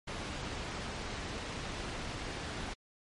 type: low-pass noise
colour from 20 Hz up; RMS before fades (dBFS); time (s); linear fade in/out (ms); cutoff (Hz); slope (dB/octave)
pink; -40; 0.07-2.74; 10; 4900; 12
effects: MP3 48 kbps